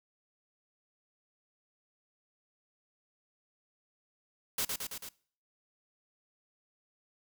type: noise with echo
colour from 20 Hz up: white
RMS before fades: -32 dBFS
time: 4.58-4.65 s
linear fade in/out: 5 ms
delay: 110 ms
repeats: 4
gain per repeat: -3 dB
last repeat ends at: 5.09 s
effects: noise-tail reverb RT60 0.5 s tail -22 dB re dry